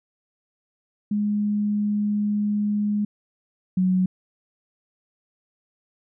sine tone pair in turn, 207.7 / 185.04 Hz, G#3 / F#3, 0 / 0 cents, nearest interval major second, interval 200 cents, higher first, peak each -20 / -17 dBFS, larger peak second, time 1.11-3.05 / 3.77-4.06 s, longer first, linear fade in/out 5 ms, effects none

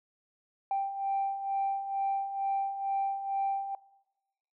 sine beating tone pair, 784 / 786.2 Hz, G5 / G5, 0 / +5 cents, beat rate 2.2 Hz, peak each -35 / -29 dBFS, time 0.71-3.75 s, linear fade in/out 2 ms, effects noise-tail reverb RT60 1.0 s tail -22 dB re dry + tanh soft clip ceiling -23 dBFS

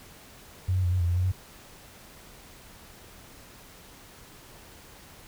sine tone with pitch steps, 92.3 / 92.8 / 88.4 / 91.8 / 86.1 / 87.7 / 90.5 / 92.8 Hz, F#2 / F#2 / F2 / F#2 / F2 / F2 / F#2 / F#2, -4 / +6 / +22 / -13 / -24 / +8 / -38 / +6 cents, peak -22 dBFS, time 0.68-1.32 s, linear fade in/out 10 ms, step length 80 ms, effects pink hiss -50 dBFS RMS until 5.27 s

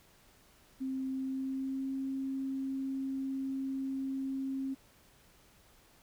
sine tone with pitch glide, 263.9 to 268.2 Hz, C4 to C4, +15 to +43 cents, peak -33 dBFS, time 0.8-4.75 s, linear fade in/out 20 ms, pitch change +28 cents, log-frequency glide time 1.08-1.93 s, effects pink hiss -63 dBFS RMS until 6.02 s

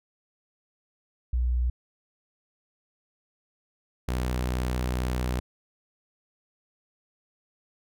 sine / sawtooth tone pair in turn, 61 / 62.28 Hz, B1 / B1, -21 / +15 cents, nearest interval unison, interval 36 cents, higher second, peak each -22 dBFS, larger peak neither, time 1.33-1.7 / 4.08-5.4 s, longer second, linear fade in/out 5 ms, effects none

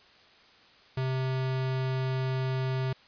square tone, 130.81 Hz, C3, in tune, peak -28 dBFS, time 0.97-2.93 s, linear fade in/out 5 ms, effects white hiss -57 dBFS RMS until 3.07 s + resampled to 11025 Hz

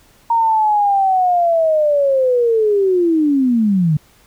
sine linear sweep, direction down, 932.3 to 145.6 Hz, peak -11 dBFS, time 0.3-3.97 s, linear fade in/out 5 ms, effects pink hiss -51 dBFS RMS until 4.26 s

